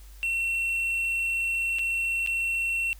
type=tone with dropouts; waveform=triangle; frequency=2714 Hz; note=E7; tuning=50 cents sharp; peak=-23 dBFS; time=0.23-2.93 s; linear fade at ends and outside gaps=0 ms; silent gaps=1.786-1.792 / 2.263-2.273 s; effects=added 50 Hz sine -44 dBFS peak until 2.99 s + white hiss -56 dBFS RMS until 2.99 s